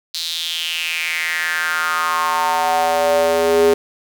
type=tone with high-pass filter sweep; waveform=square; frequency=82.8 Hz; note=E2; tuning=8 cents sharp; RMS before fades=-18 dBFS; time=0.14-3.74 s; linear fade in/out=5 ms; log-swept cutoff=4200 to 390 Hz; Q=5; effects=none